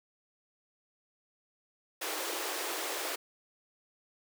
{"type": "high-pass noise", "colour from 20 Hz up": "pink", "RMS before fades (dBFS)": -36, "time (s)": [2.01, 3.16], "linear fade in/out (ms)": 10, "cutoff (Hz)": 310, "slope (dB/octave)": 96, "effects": []}